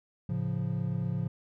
triangle chord, A augmented, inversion none, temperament equal, 110 / 138.59 / 174.61 Hz, A2 / C#3 / E#3, 0 / 0 / 0 cents, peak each -32 / -31 / -31 dBFS, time 0.29-1.28 s, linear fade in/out 5 ms, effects none

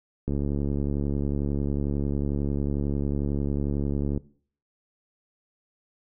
click train, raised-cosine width 3 ms, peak -15 dBFS, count 278, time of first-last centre 0.28-4.176 s, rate 71.1 Hz, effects noise-tail reverb RT60 0.5 s tail -20 dB re dry

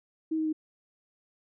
sine tone with pitch steps, 318.2 / 314.7 / 311.3 Hz, D#4 / D#4 / D#4, +39 / +20 / +1 cents, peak -26 dBFS, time 0.31-0.529 s, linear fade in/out 10 ms, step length 73 ms, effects none

